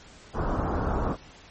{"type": "low-pass noise", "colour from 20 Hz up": "pink", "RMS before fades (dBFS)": -27, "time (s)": [0.33, 1.17], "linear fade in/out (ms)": 50, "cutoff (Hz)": 1400, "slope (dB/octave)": 48, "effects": ["pink hiss -50 dBFS RMS until 1.5 s", "MP3 32 kbps"]}